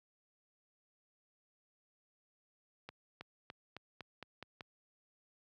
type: accelerating click train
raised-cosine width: 0.3 ms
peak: -30 dBFS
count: 8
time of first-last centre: 2.89-4.608 s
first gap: 320 ms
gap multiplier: 0.91
effects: high-pass 80 Hz 12 dB/octave